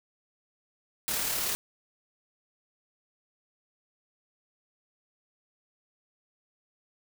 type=noise with amplitude modulation; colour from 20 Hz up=white; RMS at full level=-29 dBFS; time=1.08-1.55 s; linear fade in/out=0 ms; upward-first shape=sine; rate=36.7 Hz; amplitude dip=30%; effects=none

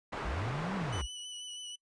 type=low-pass noise; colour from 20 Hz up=white; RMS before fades=-39 dBFS; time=0.12-1.02 s; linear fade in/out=10 ms; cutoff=1300 Hz; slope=12 dB/octave
type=linear two-way sweep; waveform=sine; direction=up then down; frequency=44.26 to 202.2 to 44.26 Hz; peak=-34 dBFS; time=0.24-1.07 s; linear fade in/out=20 ms; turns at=0.75 s
type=tone with vibrato; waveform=sawtooth; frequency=2968 Hz; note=F#7; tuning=5 cents sharp; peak=-38 dBFS; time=0.92-1.76 s; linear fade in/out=10 ms; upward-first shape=sine; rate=6.2 Hz; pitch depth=23 cents each way
effects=noise-tail reverb RT60 0.1 s tail -24 dB re dry + resampled to 22050 Hz

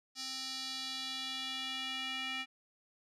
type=tone with band-pass filter sweep; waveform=square; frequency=262.5 Hz; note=C4; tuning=6 cents sharp; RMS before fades=-40 dBFS; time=0.15-2.46 s; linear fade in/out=50 ms; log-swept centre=5000 to 2600 Hz; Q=3; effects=none

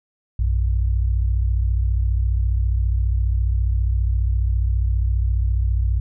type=tone pair together; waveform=sine; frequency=59.15 / 93.9 Hz; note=A#1 / F#2; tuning=+26 / +26 cents; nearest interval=minor sixth; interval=800 cents; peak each=-17 / -23 dBFS; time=0.39-6 s; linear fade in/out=5 ms; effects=none

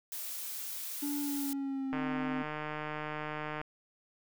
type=noise; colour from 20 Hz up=blue; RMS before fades=-40 dBFS; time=0.12-1.53 s; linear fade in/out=0 ms
type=tone with pitch glide; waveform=triangle; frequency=288.3 to 259.8 Hz; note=D4 to C4; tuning=-32 to -12 cents; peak=-31 dBFS; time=1.02-2.43 s; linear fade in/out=10 ms; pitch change=-180 cents; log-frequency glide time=1.19-2.13 s
type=click train; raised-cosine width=0.5 ms; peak=-23 dBFS; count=257; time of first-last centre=1.93-3.614 s; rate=152 Hz
effects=none

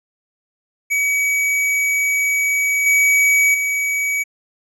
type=tone with level steps; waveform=square; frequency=2271 Hz; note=C#7; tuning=41 cents sharp; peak=-16 / -12 / -18 dBFS; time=0.9-4.24 s; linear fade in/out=20 ms; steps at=2.86 / 3.54 s; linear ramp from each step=5 ms; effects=low-pass 12000 Hz 12 dB/octave

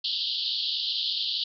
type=band-pass noise; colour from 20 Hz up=white; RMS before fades=-29 dBFS; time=0.04-1.44 s; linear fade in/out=5 ms; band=3000 to 4700 Hz; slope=96 dB/octave; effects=none

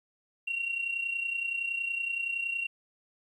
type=tone with amplitude modulation; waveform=sine; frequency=2748 Hz; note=F7; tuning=29 cents flat; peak=-26 dBFS; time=0.47-2.67 s; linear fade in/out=10 ms; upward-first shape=sine; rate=30.7 Hz; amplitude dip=65%; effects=tanh soft clip ceiling -23 dBFS + 11-bit

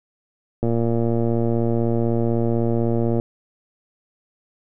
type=click train; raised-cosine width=2 ms; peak=-9 dBFS; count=299; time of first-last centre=0.63-3.199 s; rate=116 Hz; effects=none

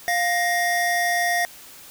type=tone pair together; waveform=square; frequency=701 / 1871.4 Hz; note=F5 / A#6; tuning=+6 / +6 cents; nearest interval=octave + perfect fourth; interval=1700 cents; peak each=-23 dBFS; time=0.08-1.45 s; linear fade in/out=0 ms; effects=white hiss -44 dBFS RMS until 1.9 s

